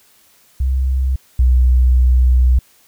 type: tone pair in turn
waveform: sine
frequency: 65.41 / 62.67 Hz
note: C2 / B1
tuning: 0 / +26 cents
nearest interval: minor second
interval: 74 cents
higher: first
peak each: -13 / -8 dBFS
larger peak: second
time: 0.6-1.16 / 1.39-2.59 s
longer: second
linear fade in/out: 5 ms
effects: white hiss -52 dBFS RMS until 2.87 s